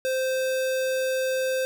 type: tone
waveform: square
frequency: 521 Hz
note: C5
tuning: 7 cents flat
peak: -24 dBFS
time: 0.05-1.65 s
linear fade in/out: 0 ms
effects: 9-bit

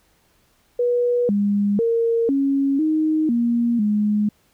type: tone with pitch steps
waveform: sine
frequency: 485.6 / 203.1 / 461.3 / 275.7 / 312 / 236.1 / 209.3 Hz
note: B4 / G#3 / A#4 / C#4 / D#4 / A#3 / G#3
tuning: -29 / -38 / -18 / -9 / +5 / +22 / +14 cents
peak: -16 dBFS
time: 0.79-4.29 s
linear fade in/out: 5 ms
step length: 500 ms
effects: pink hiss -61 dBFS RMS until 4.53 s

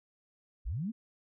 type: linear sweep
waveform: sine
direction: up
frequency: 34.65 to 240 Hz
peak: -32 dBFS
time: 0.65-0.92 s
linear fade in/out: 20 ms
effects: none

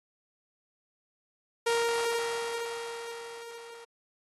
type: tone with level ramp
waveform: sawtooth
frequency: 466.2 Hz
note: A#4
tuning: in tune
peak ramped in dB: -20 to -42 dBFS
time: 1.66-3.85 s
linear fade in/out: 10 ms
effects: AAC 32 kbps

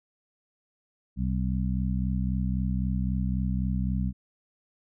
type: harmonic tone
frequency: 63.8 Hz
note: C2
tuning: 43 cents flat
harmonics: 1 / 2 / 3 / 4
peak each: -28 / -31 / -29 / -39 dBFS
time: 1.16-4.13 s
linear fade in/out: 50 ms
effects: none

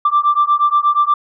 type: beating tone pair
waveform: sine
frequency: 1173 / 1181.4 Hz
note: D6 / D6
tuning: -2 / +10 cents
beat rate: 8.4 Hz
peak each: -13 dBFS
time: 0.05-1.14 s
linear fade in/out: 5 ms
effects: tanh soft clip ceiling -5 dBFS

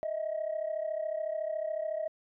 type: tone pair together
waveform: sine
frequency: 621 / 654.9 Hz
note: D#5 / E5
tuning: -3 / -11 cents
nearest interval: minor second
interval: 92 cents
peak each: -32 / -34 dBFS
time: 0.03-2.08 s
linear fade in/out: 0 ms
effects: tanh soft clip ceiling -26 dBFS

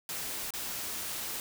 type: noise with dropouts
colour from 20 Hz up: white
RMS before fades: -37 dBFS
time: 0.09-1.4 s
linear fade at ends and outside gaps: 1 ms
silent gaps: 0.506-0.537 s
effects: none

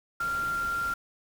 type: tone in noise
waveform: sine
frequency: 1385 Hz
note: F6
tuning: 15 cents flat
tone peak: -27 dBFS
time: 0.2-0.94 s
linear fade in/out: 5 ms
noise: pink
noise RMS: -42 dBFS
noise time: 0.2-0.94 s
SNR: +12 dB
effects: none

